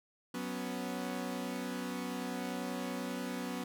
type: chord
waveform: sawtooth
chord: F# suspended fourth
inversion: none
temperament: equal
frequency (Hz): 185 / 246.9 / 277.2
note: F#3 / B3 / C#4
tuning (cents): 0 / 0 / 0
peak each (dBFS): -38 / -35 / -39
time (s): 0.34-3.64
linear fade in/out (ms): 5
effects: none